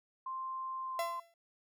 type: tone with pitch glide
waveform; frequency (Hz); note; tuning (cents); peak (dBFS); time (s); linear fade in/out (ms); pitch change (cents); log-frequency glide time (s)
sine; 1050 to 1039.7; C6 to C6; +6 to -11; -37; 0.26-1.2; 5; -17; 0.79-1.02
type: tone with exponential decay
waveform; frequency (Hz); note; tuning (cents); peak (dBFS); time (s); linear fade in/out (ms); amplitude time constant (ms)
45% pulse; 675; E5; +41; -31; 0.99-1.34; 2; 76
effects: none